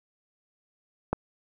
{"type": "click", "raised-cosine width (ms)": 1, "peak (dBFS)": -11, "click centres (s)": 1.13, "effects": []}